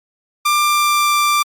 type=tone with pitch glide; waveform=sawtooth; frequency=1189 to 1180.1 Hz; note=D6 to D6; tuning=+21 to +8 cents; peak=-9 dBFS; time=0.45-1.43 s; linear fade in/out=10 ms; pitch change=-13 cents; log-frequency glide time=0.59-1.17 s; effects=Opus 48 kbps